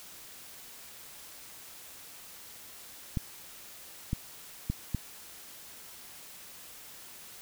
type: clicks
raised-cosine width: 5 ms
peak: -17 dBFS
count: 4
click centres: 3.172 / 4.131 / 4.7 / 4.947 s
effects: white hiss -49 dBFS RMS until 7.41 s